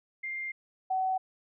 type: tone pair in turn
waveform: sine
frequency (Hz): 2106 / 754.1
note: C7 / F#5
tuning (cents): +11 / +33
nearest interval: octave + tritone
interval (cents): 1778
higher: first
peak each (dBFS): -33 / -26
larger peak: second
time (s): 0.23-0.52 / 0.9-1.18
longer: first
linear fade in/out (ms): 10
effects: none